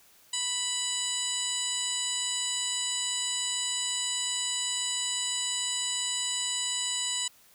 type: harmonic tone with a mistuned harmonic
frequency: 987.8 Hz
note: B5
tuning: in tune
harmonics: 1 / 2 / 3 / 4 / 5 / 7 / 8 / 9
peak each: -44 / -42 / -34 / -36 / -40 / -35 / -34 / -40 dBFS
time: 0.33-7.28 s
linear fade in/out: 5 ms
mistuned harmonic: 7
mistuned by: +17 cents
effects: white hiss -59 dBFS RMS until 7.54 s